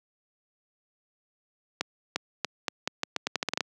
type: accelerating click train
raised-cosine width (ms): 0.2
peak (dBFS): -9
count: 14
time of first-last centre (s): 1.81-3.607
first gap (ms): 350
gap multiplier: 0.82
effects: high-pass 200 Hz 12 dB/octave